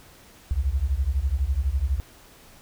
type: beating tone pair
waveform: sine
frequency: 61.74 / 73.74 Hz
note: B1 / D2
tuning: 0 / +8 cents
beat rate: 12 Hz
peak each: -24 dBFS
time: 0.51-2 s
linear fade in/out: 0 ms
effects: pink hiss -51 dBFS RMS until 2.61 s